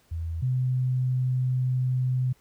sine tone pair in turn, 82.41 / 127.68 Hz, E2 / C3, 0 / -42 cents, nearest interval minor sixth, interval 758 cents, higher second, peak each -28 / -22 dBFS, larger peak second, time 0.11-0.42 / 0.42-2.33 s, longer second, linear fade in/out 10 ms, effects pink hiss -63 dBFS RMS until 2.4 s

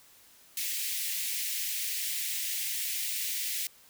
white high-pass noise, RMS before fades -33 dBFS, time 0.57-3.67 s, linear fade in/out 2 ms, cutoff 1900 Hz, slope 48 dB/octave, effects white hiss -58 dBFS RMS until 3.89 s

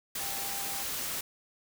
sine tone in noise, 793 Hz, G5, 20 cents sharp, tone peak -43 dBFS, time 0.2-0.83 s, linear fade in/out 5 ms, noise white, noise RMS -35 dBFS, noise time 0.15-1.21 s, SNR -11 dB, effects none

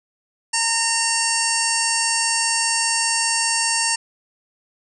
harmonic tone, 915 Hz, A#5, 32 cents flat, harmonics 1 / 2 / 3 / 5 / 6 / 7 / 8 / 9 / 10, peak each -26 / -27 / -27 / -26 / -26 / -30 / -28 / -25 / -27 dBFS, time 0.53-3.96 s, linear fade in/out 10 ms, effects none

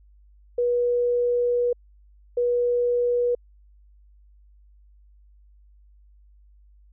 sine tone bursts at uneven times, 484.7 Hz, B4, 32 cents flat, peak -19 dBFS, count 2, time 0.58-1.73 / 2.37-3.35 s, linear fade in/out 5 ms, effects added 50 Hz sine -51 dBFS peak until 6.92 s

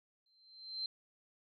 sine tone with exponential growth, 4117 Hz, C8, 29 cents flat, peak -34 dBFS, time 0.26-0.86 s, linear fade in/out 2 ms, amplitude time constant 130 ms, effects none

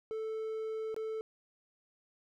triangle tone with dropouts, 440 Hz, A4, in tune, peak -33 dBFS, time 0.11-1.21 s, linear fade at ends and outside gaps 0 ms, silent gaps 0.944-0.964 s, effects none

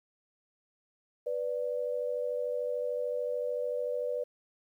sine tone pair together, 493.8 / 587.3 Hz, B4 / D5, 0 / 0 cents, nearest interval minor third, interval 300 cents, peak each -32 / -34 dBFS, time 1.26-4.24 s, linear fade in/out 10 ms, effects 11-bit

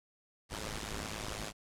pink noise with amplitude modulation, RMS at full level -36 dBFS, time 0.49-1.53 s, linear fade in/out 50 ms, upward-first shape sine, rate 106 Hz, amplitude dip 90%, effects low-pass 9000 Hz 12 dB/octave

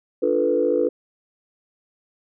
sine chord, B half-diminished seventh, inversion first, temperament equal, 293.7 / 349.2 / 440 / 493.9 Hz, D4 / F4 / A4 / B4, 0 / 0 / 0 / 0 cents, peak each -25 / -24 / -22 / -20 dBFS, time 0.22-0.89 s, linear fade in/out 10 ms, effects tanh soft clip ceiling -7 dBFS

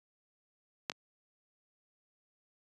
clicks, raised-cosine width 0.2 ms, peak -14 / -25 dBFS, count 2, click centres 0.898 / 0.918 s, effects high-pass 150 Hz 12 dB/octave + resampled to 24000 Hz

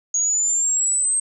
sine exponential sweep, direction up, 6645 to 8372 Hz, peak -17 dBFS, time 0.14-1.2 s, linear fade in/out 5 ms, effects none

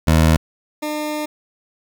20% pulse tone pair in turn, 80 / 302 Hz, D#2 / D4, +49 / +48 cents, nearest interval octave + major seventh, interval 2299 cents, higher second, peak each -6 / -17 dBFS, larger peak first, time 0.07-0.37 / 0.82-1.26 s, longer second, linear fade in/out 10 ms, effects 8-bit

